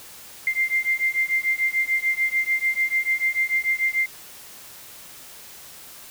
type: beating tone pair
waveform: sine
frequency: 2093 / 2099.8 Hz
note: C7 / C7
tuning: 0 / +6 cents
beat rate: 6.8 Hz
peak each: -23 dBFS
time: 0.47-4.06 s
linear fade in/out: 2 ms
effects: white hiss -43 dBFS RMS until 6.1 s